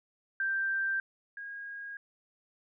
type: tone pair in turn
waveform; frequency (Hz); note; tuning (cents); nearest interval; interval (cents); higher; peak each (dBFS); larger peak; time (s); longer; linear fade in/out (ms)
sine; 1573 / 1634.2; G6 / G#6; +6 / -28; minor second; 66; second; -28 / -39; first; 0.4-1 / 1.37-1.97; neither; 2
effects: none